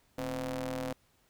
sawtooth ring-modulated tone, 122.9 Hz, B2, 8 cents flat, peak -27 dBFS, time 0.18-0.93 s, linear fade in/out 5 ms, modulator 389 Hz, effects pink hiss -69 dBFS RMS until 1.29 s

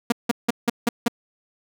sawtooth tone bursts, 236.2 Hz, A#3, 23 cents sharp, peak -12 dBFS, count 6, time 0.1-1.082 s, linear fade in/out 5 ms, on 22 ms, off 170 ms, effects none

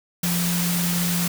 sine tone in noise, 174.61 Hz, F3, in tune, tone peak -22 dBFS, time 0.23-1.28 s, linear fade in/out 5 ms, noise white, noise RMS -26 dBFS, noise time 0.23-1.28 s, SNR +1 dB, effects none

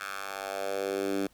10% pulse tone with high-pass filter sweep, 98 Hz, G2, in tune, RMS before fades -33 dBFS, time 0-1.27 s, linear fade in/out 5 ms, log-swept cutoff 1400 to 260 Hz, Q 2.5, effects pink hiss -63 dBFS RMS until 1.33 s

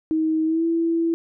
sine tone with pitch glide, 316.6 to 332.1 Hz, D#4 to E4, +30 to +13 cents, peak -18 dBFS, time 0.11-1.14 s, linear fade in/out 0 ms, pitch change +83 cents, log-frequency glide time 0.45-0.65 s, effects none

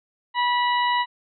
harmonic tone, 975 Hz, B5, 23 cents flat, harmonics 1 / 2 / 3 / 4, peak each -20 / -26 / -30 / -32 dBFS, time 0.34-1.06 s, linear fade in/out 50 ms, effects none

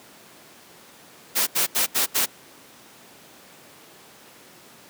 white noise bursts, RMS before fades -21 dBFS, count 5, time 1.35-2.262 s, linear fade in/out 20 ms, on 120 ms, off 78 ms, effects pink hiss -48 dBFS RMS until 4.89 s + high-pass 200 Hz 12 dB/octave

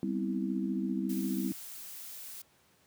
sine chord, C major seventh, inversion second, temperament equal with one note detuned, 196 / 246.9 / 261.6 / 325.1 Hz, G3 / B3 / C4 / E4, 0 / 0 / 0 / -24 cents, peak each -33 / -38 / -36 / -36 dBFS, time 0.03-1.52 s, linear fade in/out 0 ms
blue noise, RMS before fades -45 dBFS, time 1.09-2.42 s, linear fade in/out 5 ms
effects pink hiss -66 dBFS RMS until 2.86 s + high-pass 100 Hz 12 dB/octave

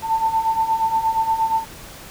sine beating tone pair, 887 / 895.5 Hz, A5 / A5, +14 / +30 cents, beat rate 8.5 Hz, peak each -23 / -18 dBFS, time 0.02-1.65 s, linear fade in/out 50 ms, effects pink hiss -39 dBFS RMS until 2.1 s

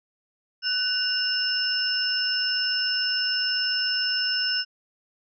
sine tone cluster, 1499 / 2833 / 5280 Hz, F#6 / F7 / E8, +22 / +24 / +2 cents, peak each -29 / -30 / -24 dBFS, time 0.62-4.65 s, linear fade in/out 50 ms, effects none

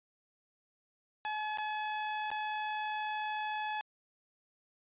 sawtooth tone with dropouts, 853 Hz, G#5, 46 cents sharp, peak -30 dBFS, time 1.25-3.81 s, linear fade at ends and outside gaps 0 ms, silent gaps 1.574-1.584 / 2.304-2.315 s, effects resampled to 8000 Hz

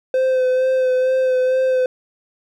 triangle tone with vibrato, 515 Hz, C5, 28 cents flat, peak -12 dBFS, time 0.14-1.86 s, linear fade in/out 2 ms, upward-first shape sine, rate 2.2 Hz, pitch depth 21 cents each way, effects none

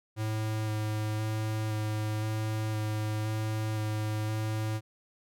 square tone with vibrato, 108.2 Hz, A2, 29 cents flat, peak -30 dBFS, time 0.16-4.81 s, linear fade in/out 50 ms, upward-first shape square, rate 0.97 Hz, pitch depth 11 cents each way, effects none

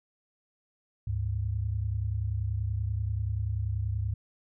sine tone pair together, 72.9 / 103.29 Hz, D2 / G#2, -12 / -9 cents, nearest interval tritone, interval 603 cents, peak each -32 / -29 dBFS, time 1.07-4.14 s, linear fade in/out 5 ms, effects none

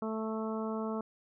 harmonic tone, 220 Hz, A3, in tune, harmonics 1 / 2 / 3 / 4 / 5 / 6, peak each -35 / -38 / -42 / -45 / -44 / -46 dBFS, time 0.02-1.01 s, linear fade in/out 2 ms, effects none

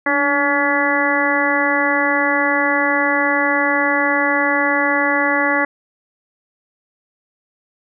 harmonic tone with a mistuned harmonic, 283.6 Hz, C#4, 40 cents sharp, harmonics 1 / 2 / 3 / 4 / 5 / 6 / 7, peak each -22 / -22 / -23 / -23 / -25 / -20 / -20 dBFS, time 0.06-5.65 s, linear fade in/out 5 ms, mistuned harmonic 1, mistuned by +49 cents, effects none

